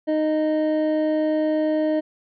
triangle tone pair together, 309.5 / 619 Hz, D#4 / D#5, -9 / -9 cents, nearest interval octave, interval 1200 cents, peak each -19 / -20 dBFS, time 0.07-2.01 s, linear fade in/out 20 ms, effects resampled to 11025 Hz

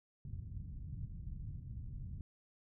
white low-pass noise, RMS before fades -45 dBFS, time 0.25-2.21 s, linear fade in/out 2 ms, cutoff 130 Hz, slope 24 dB/octave, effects none

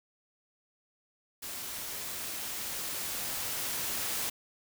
white noise with level ramp, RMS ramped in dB -40 to -33 dBFS, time 1.42-4.3 s, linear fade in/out 10 ms, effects none

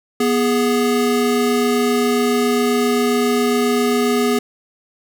square tone pair together, 243.7 / 415.3 Hz, B3 / G#4, -23 / 0 cents, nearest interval major sixth, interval 923 cents, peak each -18 dBFS, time 0.2-4.39 s, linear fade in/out 5 ms, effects none

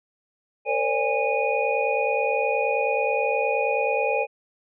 sine tone cluster, 458.1 / 527 / 577 / 820 / 2470 Hz, A#4 / C5 / D5 / G#5 / D#7, -30 / +12 / -31 / -22 / -13 cents, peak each -27 dBFS, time 0.65-4.27 s, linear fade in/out 50 ms, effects none

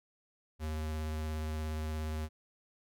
square tone with vibrato, 77.78 Hz, D#2, in tune, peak -35 dBFS, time 0.59-2.29 s, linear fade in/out 50 ms, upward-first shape triangle, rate 17 Hz, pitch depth 17 cents each way, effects none

